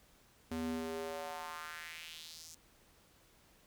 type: tone with high-pass filter sweep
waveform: square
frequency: 80.9 Hz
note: E2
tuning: 32 cents flat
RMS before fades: -43 dBFS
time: 0.51-2.55 s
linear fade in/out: 5 ms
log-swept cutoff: 170 to 6500 Hz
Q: 2.5
effects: pink hiss -66 dBFS RMS until 3.66 s